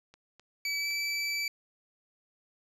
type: click train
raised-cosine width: 0.2 ms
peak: -36 dBFS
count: 4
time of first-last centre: 0.14-0.909 s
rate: 3.9 Hz
type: tone with pitch glide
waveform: 25% pulse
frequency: 2294 to 2315 Hz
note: D7 to D7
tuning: -41 to -25 cents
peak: -26 dBFS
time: 0.65-1.48 s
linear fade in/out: 2 ms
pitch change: +16 cents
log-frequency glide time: 0.79-0.87 s
effects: low-pass 11000 Hz 12 dB/octave